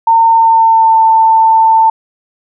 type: tone with pitch glide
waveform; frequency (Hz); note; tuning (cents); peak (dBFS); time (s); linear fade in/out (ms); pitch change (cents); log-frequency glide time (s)
sine; 910 to 892.8; A#5 to A5; -42 to +25; -4; 0.07-1.9; 5; -33; 0.27-1.01
effects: none